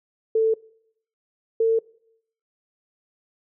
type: tone pair in turn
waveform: sine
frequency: 444.1 / 450.8 Hz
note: A4 / A4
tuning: +16 / +42 cents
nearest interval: unison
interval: 26 cents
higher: second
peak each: -16 dBFS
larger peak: neither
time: 0.35-0.54 / 1.6-1.79 s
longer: neither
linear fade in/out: 5 ms
effects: noise-tail reverb RT60 0.7 s tail -23 dB re dry